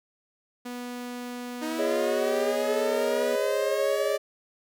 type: tone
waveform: sawtooth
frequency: 245.1 Hz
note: B3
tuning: 13 cents flat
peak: -30 dBFS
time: 0.65-3.36 s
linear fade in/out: 10 ms
type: linear sweep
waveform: sawtooth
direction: up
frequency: 307.6 to 587.3 Hz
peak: -26 dBFS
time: 1.61-4.18 s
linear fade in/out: 20 ms
type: chord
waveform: triangle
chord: Ab suspended fourth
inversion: none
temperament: just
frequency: 415.3 / 553.7 / 623 Hz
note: Ab4 / Db5 / Eb5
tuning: 0 / -2 / +2 cents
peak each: -27 dBFS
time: 1.78-4.18 s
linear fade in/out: 20 ms
effects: none